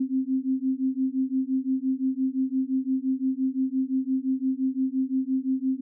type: beating tone pair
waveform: sine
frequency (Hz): 260 / 265.8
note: C4 / C4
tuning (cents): -11 / +27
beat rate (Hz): 5.8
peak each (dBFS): -26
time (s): 0-5.81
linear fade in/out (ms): 10
effects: none